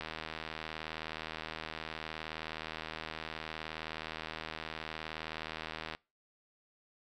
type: click train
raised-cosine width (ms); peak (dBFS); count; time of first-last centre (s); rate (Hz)
0.3; -23; 472; 0.01-5.949; 79.3
effects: noise-tail reverb RT60 0.3 s tail -25 dB re dry